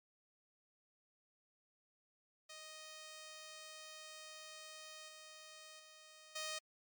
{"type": "tone with level steps", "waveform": "5% pulse", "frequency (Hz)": 623, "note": "D#5", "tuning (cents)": 2, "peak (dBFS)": [-40, -43, -47, -30], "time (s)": [2.49, 6.59], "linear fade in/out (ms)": 10, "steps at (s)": [5.08, 5.79, 6.35], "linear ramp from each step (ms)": 10, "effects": ["MP3 96 kbps"]}